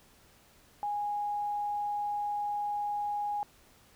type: tone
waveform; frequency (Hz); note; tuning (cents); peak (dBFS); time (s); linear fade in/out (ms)
sine; 825; G#5; -12; -30; 0.83-3.43; 0
effects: pink hiss -61 dBFS RMS until 3.95 s